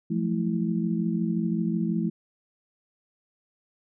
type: tone cluster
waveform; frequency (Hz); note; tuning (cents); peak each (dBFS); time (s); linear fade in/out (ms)
sine; 172.2 / 185.5 / 217.8 / 329.9; F3 / F#3 / A3 / E4; -24 / +5 / -17 / +1; -27 / -35 / -27 / -32; 0.1-2.1; 10
effects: none